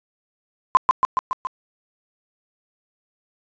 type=tone with echo; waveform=sine; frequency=1034 Hz; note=C6; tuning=21 cents flat; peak=-7 dBFS; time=0.75-0.77 s; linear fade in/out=0 ms; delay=140 ms; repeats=5; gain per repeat=-3 dB; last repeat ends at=1.47 s; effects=resampled to 16000 Hz + 8-bit